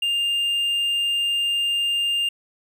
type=tone; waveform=triangle; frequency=2804 Hz; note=F7; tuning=6 cents sharp; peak=-18 dBFS; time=0.02-2.29 s; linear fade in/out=5 ms; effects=none